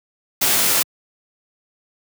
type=noise with comb filter; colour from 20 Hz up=white; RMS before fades=-17 dBFS; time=0.41-0.83 s; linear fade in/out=10 ms; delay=16 ms; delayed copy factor=-0.5; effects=high-pass 100 Hz 12 dB/octave